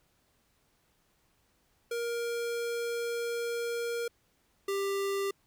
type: tone pair in turn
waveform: square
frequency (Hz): 470 / 395.2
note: A#4 / G4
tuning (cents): +14 / +14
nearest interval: minor third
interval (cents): 300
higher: first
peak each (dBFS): -32 / -30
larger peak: second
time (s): 1.91-4.08 / 4.68-5.31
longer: first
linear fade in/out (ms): 5
effects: pink hiss -71 dBFS RMS until 5.46 s